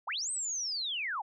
sine linear two-way sweep, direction up then down, 587.3 to 8370 to 737 Hz, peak -32 dBFS, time 0.07-1.22 s, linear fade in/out 10 ms, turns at 0.31 s, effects none

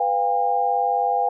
sine tone cluster, 497.6 / 706 / 805 Hz, B4 / F5 / G5, +13 / +19 / +46 cents, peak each -26 / -23 / -20 dBFS, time 0-1.29 s, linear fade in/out 5 ms, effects none

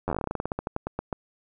slowing click train, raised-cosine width 1 ms, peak -14 dBFS, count 22, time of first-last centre 0.08-1.128 s, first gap 10 ms, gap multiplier 1.14, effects none

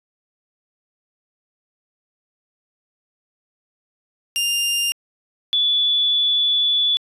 sawtooth / sine tone pair in turn, 2801 / 3448 Hz, F7 / A7, +4 / -36 cents, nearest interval major third, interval 360 cents, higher second, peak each -15 dBFS, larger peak neither, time 4.36-4.92 / 5.53-6.97 s, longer second, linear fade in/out 0 ms, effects resampled to 32000 Hz

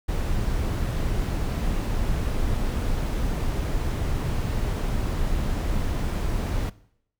brown noise, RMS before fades -25 dBFS, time 0.08-6.7 s, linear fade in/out 10 ms, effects noise-tail reverb RT60 0.7 s tail -20 dB re dry

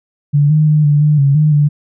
sine tone with pitch steps, 145 / 153.7 / 151.9 / 146.5 / 150.2 / 139.3 / 152.6 / 146.8 Hz, D3 / D#3 / D#3 / D3 / D3 / C#3 / D#3 / D3, -22 / -21 / -41 / -4 / +39 / +9 / -33 / 0 cents, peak -7 dBFS, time 0.33-1.69 s, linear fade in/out 20 ms, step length 170 ms, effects none

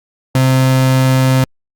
35% pulse tone, 130.81 Hz, C3, in tune, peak -7 dBFS, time 0.35-1.44 s, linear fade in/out 2 ms, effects Opus 48 kbps

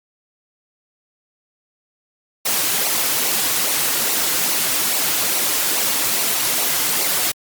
white noise with flanger, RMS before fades -19 dBFS, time 2.45-7.32 s, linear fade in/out 10 ms, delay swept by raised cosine 0.58 to 5.18 ms, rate 2.4 Hz, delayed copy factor -0.55, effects high-pass 150 Hz 12 dB/octave + Opus 48 kbps

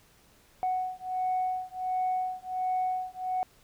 sine beating tone pair, 740 / 741.4 Hz, F#5 / F#5, 0 / +3 cents, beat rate 1.4 Hz, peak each -30 dBFS, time 0.63-3.43 s, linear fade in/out 0 ms, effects tanh soft clip ceiling -22 dBFS + pink hiss -61 dBFS RMS until 3.63 s

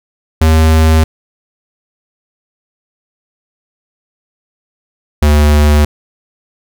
square tone pair in turn, 79.5 / 74.39 Hz, D#2 / D2, +38 / +23 cents, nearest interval minor second, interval 115 cents, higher first, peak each -6 dBFS, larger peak neither, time 0.41-1.04 / 5.22-5.85 s, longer neither, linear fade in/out 5 ms, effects none

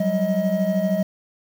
triangle tone cluster, 183.5 / 196.4 / 631 Hz, F#3 / G3 / D#5, -14 / +4 / +24 cents, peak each -21 dBFS, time 0-1.03 s, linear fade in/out 5 ms, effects 7-bit

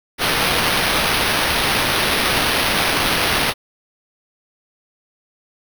white noise with sample-and-hold, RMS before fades -18 dBFS, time 0.18-3.54 s, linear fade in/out 50 ms, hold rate 7350 Hz, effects none

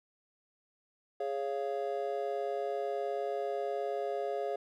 triangle chord, Db major, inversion second, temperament just, 415.8 / 554.4 / 693 Hz, Ab4 / Db5 / F5, +2 / 0 / -14 cents, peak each -34 / -35 / -35 dBFS, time 1.2-4.56 s, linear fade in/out 5 ms, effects none

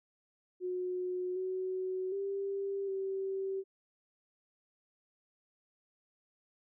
sine tone with pitch steps, 363.8 / 372.9 / 394.7 / 386.1 Hz, F#4 / F#4 / G4 / G4, -29 / +14 / +12 / -26 cents, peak -33 dBFS, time 0.6-3.64 s, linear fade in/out 50 ms, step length 760 ms, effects none

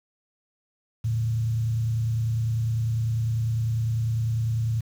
sine tone with frequency modulation, 113.3 Hz, A#2, 49 cents flat, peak -22 dBFS, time 1.04-4.81 s, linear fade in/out 10 ms, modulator 30 Hz, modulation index 0.43, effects 8-bit

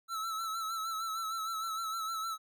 square tone with vibrato, 1318.5 Hz, E6, in tune, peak -35 dBFS, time 0.08-2.38 s, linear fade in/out 50 ms, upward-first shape sine, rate 6.5 Hz, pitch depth 45 cents each way, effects none

